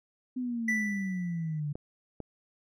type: exponential sweep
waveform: sine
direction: down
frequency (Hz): 256.6 to 143.9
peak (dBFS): -30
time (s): 0.36-1.73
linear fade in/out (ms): 10
type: tone with exponential decay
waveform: triangle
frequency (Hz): 1975.5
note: B6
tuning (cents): 0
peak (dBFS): -23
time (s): 0.68-1.6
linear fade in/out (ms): 5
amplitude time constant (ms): 200
type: clicks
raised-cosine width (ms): 2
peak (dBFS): -25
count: 2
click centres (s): 1.755 / 2.203
effects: none